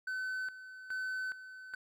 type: tone with tremolo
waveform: triangle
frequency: 1518 Hz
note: F#6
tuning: 44 cents sharp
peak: -33 dBFS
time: 0.07-1.75 s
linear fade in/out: 5 ms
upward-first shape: square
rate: 1.2 Hz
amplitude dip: 75%
effects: none